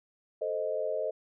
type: chord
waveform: sine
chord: A diminished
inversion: none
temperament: equal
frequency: 440 / 523.3 / 622.3 Hz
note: A4 / C5 / Eb5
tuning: 0 / 0 / 0 cents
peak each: -35 / -34 / -32 dBFS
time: 0.41-1.11 s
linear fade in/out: 10 ms
effects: none